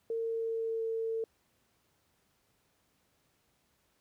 sine tone with pitch glide, 455.4 to 450.2 Hz, A#4 to A4, -40 to +40 cents, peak -31 dBFS, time 0.1-1.24 s, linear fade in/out 2 ms, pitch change -20 cents, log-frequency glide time 0.22-0.88 s, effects pink hiss -73 dBFS RMS until 4 s + high-pass 60 Hz 12 dB/octave

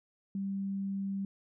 sine tone, 196 Hz, G3, in tune, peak -32 dBFS, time 0.35-1.25 s, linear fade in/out 2 ms, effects none

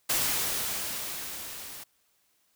white noise with level ramp, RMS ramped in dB -26 to -43 dBFS, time 0.09-1.84 s, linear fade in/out 10 ms, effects white hiss -70 dBFS RMS until 2.55 s

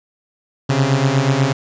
sawtooth beating tone pair, 130.81 / 139.01 Hz, C3 / C#3, 0 / +5 cents, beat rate 8.2 Hz, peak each -13 / -12 dBFS, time 0.69-1.53 s, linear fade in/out 10 ms, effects resampled to 16000 Hz + 7-bit

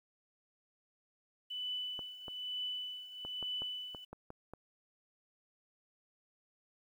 sine tone with tremolo, 2989 Hz, F#7, 17 cents sharp, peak -35 dBFS, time 1.5-4.05 s, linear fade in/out 10 ms, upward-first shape triangle, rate 1.1 Hz, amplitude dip 80%
clicks, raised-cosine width 1 ms, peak -32 dBFS, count 9, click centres 1.992 / 2.282 / 3.25 / 3.427 / 3.62 / 3.948 / 4.13 / 4.304 / 4.536 s
effects 11-bit

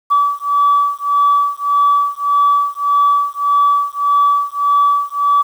sine beating tone pair, 1148 / 1149.7 Hz, D6 / D6, -40 / -37 cents, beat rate 1.7 Hz, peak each -13 dBFS, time 0.1-5.43 s, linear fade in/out 20 ms, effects tanh soft clip ceiling -4 dBFS + 7-bit

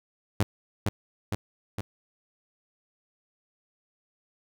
sawtooth tone with echo, 102 Hz, G#2, 31 cents flat, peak -17 dBFS, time 0.4-0.43 s, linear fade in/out 0 ms, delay 460 ms, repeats 3, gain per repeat -3 dB, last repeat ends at 1.81 s, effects none

